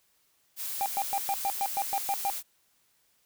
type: noise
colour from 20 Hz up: blue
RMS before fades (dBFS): -35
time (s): 0.56-2.43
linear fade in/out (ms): 50
type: tone bursts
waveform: triangle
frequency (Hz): 794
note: G5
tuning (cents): +22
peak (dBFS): -24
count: 10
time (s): 0.81-2.3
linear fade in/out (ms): 0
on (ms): 50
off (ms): 110
effects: white hiss -69 dBFS RMS until 3.25 s